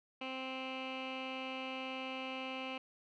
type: tone with low-pass filter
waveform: 15% pulse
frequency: 261.6 Hz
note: C4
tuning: in tune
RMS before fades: -42 dBFS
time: 0.21-2.78 s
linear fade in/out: 5 ms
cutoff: 2800 Hz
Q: 3.9
effects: none